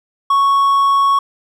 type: tone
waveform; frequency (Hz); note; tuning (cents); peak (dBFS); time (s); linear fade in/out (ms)
triangle; 1108.7; C#6; 0; -8; 0.3-1.19; 5
effects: none